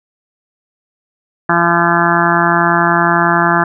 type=harmonic tone; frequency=170.9 Hz; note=F3; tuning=37 cents flat; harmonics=1 / 2 / 4 / 5 / 6 / 7 / 8 / 9 / 10; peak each=-18 / -18 / -18 / -18 / -18 / -18 / -18 / -18 / -18 dBFS; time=1.49-3.64 s; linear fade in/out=5 ms; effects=none